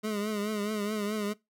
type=tone with vibrato; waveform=25% pulse; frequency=210 Hz; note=G#3; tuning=19 cents sharp; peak=-26 dBFS; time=0.03-1.34 s; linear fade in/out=20 ms; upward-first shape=triangle; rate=4.7 Hz; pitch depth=75 cents each way; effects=noise-tail reverb RT60 0.2 s tail -22 dB re dry